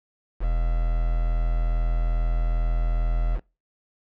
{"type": "tone with quantisation", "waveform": "triangle", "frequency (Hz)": 41.2, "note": "E1", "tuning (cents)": 0, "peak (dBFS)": -18, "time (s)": [0.39, 3.4], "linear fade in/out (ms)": 50, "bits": 6, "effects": ["noise-tail reverb RT60 0.3 s tail -25 dB re dry", "low-pass 2000 Hz 12 dB/octave"]}